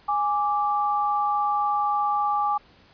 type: tone pair together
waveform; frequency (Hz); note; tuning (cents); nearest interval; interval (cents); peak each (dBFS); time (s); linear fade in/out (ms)
sine; 827 / 1170.5; G#5 / D6; -8 / -6; tritone; 602; -23 / -24; 0.08-2.58; 10
effects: pink hiss -55 dBFS RMS until 2.93 s + resampled to 11025 Hz